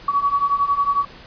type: beating tone pair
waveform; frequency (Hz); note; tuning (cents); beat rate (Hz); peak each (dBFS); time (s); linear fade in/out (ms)
sine; 1125 / 1136; C#6 / C#6; +25 / +42; 11; -21 / -18; 0.08-1.05; 5
effects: pink hiss -42 dBFS RMS until 1.26 s + resampled to 11025 Hz